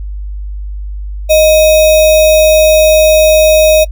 sine tone with sample-and-hold, 622.3 Hz, D#5, in tune, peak -3 dBFS, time 1.29-3.85 s, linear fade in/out 20 ms, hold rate 3150 Hz, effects noise-tail reverb RT60 0.1 s tail -24 dB re dry + added 50 Hz sine -18 dBFS peak until 3.91 s

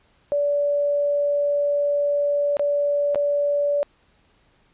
sine tone with dropouts, 577 Hz, D5, 31 cents flat, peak -18 dBFS, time 0.32-3.83 s, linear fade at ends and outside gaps 0 ms, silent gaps 2.569-2.595 / 3.147-3.157 s, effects pink hiss -61 dBFS RMS until 4.73 s + resampled to 8000 Hz

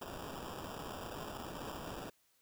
white noise with sample-and-hold, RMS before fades -45 dBFS, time 0.01-2.1 s, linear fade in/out 10 ms, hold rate 2100 Hz, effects white hiss -73 dBFS RMS until 2.41 s

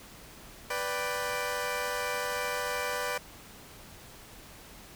15% pulse chord, G major, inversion first, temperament equal, 493.9 / 587.3 / 784 Hz, B4 / D5 / G5, 0 / 0 / 0 cents, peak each -27 / -28 / -33 dBFS, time 0.7-3.18 s, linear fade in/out 5 ms, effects pink hiss -50 dBFS RMS until 4.95 s

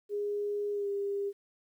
sine tone with pitch glide, 411.2 to 401.1 Hz, G#4 to G4, -17 to +40 cents, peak -30 dBFS, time 0.09-1.33 s, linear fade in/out 50 ms, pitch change -43 cents, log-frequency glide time 0.72-0.88 s, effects 11-bit

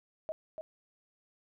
sine tone with echo, 632 Hz, D#5, 27 cents sharp, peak -33 dBFS, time 0.29-0.32 s, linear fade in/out 0 ms, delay 290 ms, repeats 1, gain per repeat -5 dB, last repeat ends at 0.61 s, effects none

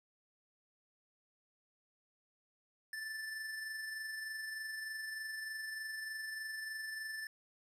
square tone with amplitude modulation, 1760 Hz, A6, in tune, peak -40 dBFS, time 2.93-7.27 s, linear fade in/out 2 ms, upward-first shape sine, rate 23.3 Hz, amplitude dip 35%, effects resampled to 32000 Hz + 12-bit

